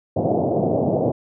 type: band-pass noise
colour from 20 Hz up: white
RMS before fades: -20 dBFS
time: 0.16-1.12 s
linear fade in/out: 10 ms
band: 100 to 700 Hz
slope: 48 dB/octave
effects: none